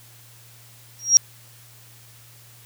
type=tone with exponential growth; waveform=sine; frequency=5640 Hz; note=F8; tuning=16 cents sharp; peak=-5 dBFS; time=0.99-1.17 s; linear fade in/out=0 ms; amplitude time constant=39 ms; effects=added 117 Hz sine -50 dBFS peak until 2.65 s + white hiss -50 dBFS RMS until 2.65 s